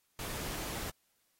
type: noise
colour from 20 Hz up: pink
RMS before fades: -40 dBFS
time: 0.19-0.9 s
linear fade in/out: 2 ms
effects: white hiss -75 dBFS RMS until 1.39 s + AAC 48 kbps